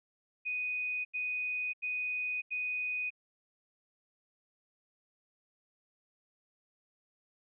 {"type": "tone bursts", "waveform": "sine", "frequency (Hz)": 2489, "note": "D#7", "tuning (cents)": 0, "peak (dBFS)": -32, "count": 4, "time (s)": [0.45, 3.105], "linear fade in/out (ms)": 20, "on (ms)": 600, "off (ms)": 85, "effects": []}